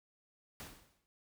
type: noise with exponential decay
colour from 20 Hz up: pink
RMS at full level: -45 dBFS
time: 0.6-1.06 s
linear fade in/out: 0 ms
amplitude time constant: 100 ms
effects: none